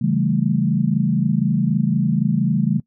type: chord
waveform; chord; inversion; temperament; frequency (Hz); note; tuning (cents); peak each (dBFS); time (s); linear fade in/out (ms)
sine; A dominant seventh; first; equal; 138.59 / 164.81 / 196 / 220; C#3 / E3 / G3 / A3; 0 / 0 / 0 / 0; -21; 0.01-2.8; 10
effects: noise-tail reverb RT60 0.1 s tail -21 dB re dry